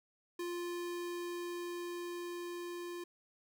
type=tone with level ramp; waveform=square; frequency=349.2 Hz; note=F4; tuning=in tune; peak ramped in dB=-38 to -42 dBFS; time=0.39-3.04 s; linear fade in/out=5 ms; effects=none